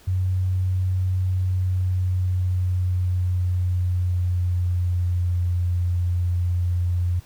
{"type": "tone with pitch glide", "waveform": "sine", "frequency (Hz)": [92.6, 88.42], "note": ["F#2", "F2"], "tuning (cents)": [2, 22], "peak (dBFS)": -19, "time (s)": [0.07, 7.2], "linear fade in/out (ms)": 10, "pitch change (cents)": -80, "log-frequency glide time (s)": [1.25, 5.41], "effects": ["pink hiss -52 dBFS RMS until 7.25 s"]}